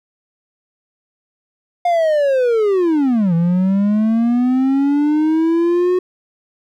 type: linear two-way sweep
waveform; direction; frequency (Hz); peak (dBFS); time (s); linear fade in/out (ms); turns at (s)
triangle; down then up; 712 to 164.81 to 367.2; -10; 1.85-5.99; 5; 3.34
effects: none